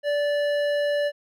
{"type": "tone with hard clipping", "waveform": "sine", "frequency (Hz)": 582, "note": "D5", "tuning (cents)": -16, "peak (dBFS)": -23, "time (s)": [0.03, 1.12], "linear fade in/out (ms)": 50, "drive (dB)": 12, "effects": []}